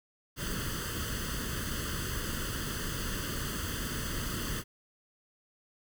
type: noise with comb filter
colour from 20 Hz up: pink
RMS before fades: -35 dBFS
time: 0.36-4.64 s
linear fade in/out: 50 ms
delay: 0.64 ms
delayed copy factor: +0.85
effects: none